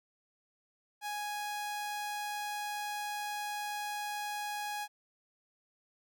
sawtooth tone, 830.6 Hz, G#5, in tune, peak -32 dBFS, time 1.01-4.88 s, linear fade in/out 50 ms, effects none

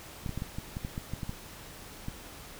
clicks, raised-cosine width 5 ms, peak -22 dBFS, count 12, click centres 0.262 / 0.293 / 0.376 / 0.421 / 0.585 / 0.769 / 0.849 / 0.979 / 1.136 / 1.232 / 1.294 / 2.084 s, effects pink hiss -47 dBFS RMS until 2.59 s

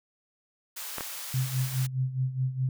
white high-pass noise, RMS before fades -38 dBFS, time 0.76-1.87 s, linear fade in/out 10 ms, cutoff 710 Hz, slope 12 dB/octave
clicks, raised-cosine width 0.5 ms, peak -18 dBFS, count 2, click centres 0.983 / 1.008 s
sine tone with tremolo, 130 Hz, C3, 11 cents flat, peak -23 dBFS, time 1.34-2.69 s, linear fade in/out 2 ms, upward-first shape sine, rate 4.8 Hz, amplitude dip 75%
effects none

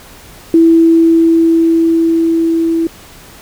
sine tone with level ramp, 329.6 Hz, E4, in tune, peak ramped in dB -3 to -10 dBFS, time 0.54-2.87 s, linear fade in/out 2 ms, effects pink hiss -37 dBFS RMS until 3.41 s

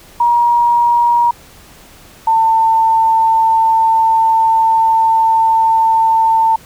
sine tone pair in turn, 950 / 896.7 Hz, A#5 / A5, +33 / +33 cents, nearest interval minor second, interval 100 cents, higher first, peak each -8 dBFS, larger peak neither, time 0.2-1.31 / 2.27-6.56 s, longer second, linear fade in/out 5 ms, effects pink hiss -41 dBFS RMS until 6.65 s

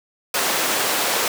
pink high-pass noise, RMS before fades -21 dBFS, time 0.34-1.28 s, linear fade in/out 2 ms, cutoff 450 Hz, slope 12 dB/octave, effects none

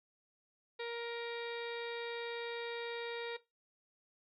harmonic tone, 469.3 Hz, A#4, 12 cents sharp, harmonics 1 / 2 / 3 / 4 / 5 / 6 / 7 / 8 / 9 / 10, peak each -40 / -48 / -52 / -50 / -51 / -57 / -58 / -50 / -59 / -64 dBFS, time 0.79-3.37 s, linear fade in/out 10 ms, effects noise-tail reverb RT60 0.2 s tail -17 dB re dry

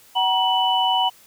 sine tone cluster, 755 / 949 / 2980 Hz, F#5 / A#5 / F#7, +35 / +31 / +12 cents, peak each -21 dBFS, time 0.15-1.1 s, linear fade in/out 20 ms, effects white hiss -51 dBFS RMS until 1.26 s

